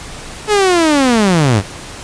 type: linear sweep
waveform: sawtooth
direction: down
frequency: 432.9 to 88.3 Hz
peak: -5 dBFS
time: 0.47-1.63 s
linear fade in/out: 50 ms
effects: pink hiss -30 dBFS RMS until 2.03 s + resampled to 22050 Hz